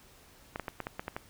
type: clicks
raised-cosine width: 0.5 ms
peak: -20 dBFS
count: 8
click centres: 0.559 / 0.597 / 0.682 / 0.803 / 0.869 / 0.995 / 1.081 / 1.165 s
effects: pink hiss -58 dBFS RMS until 1.29 s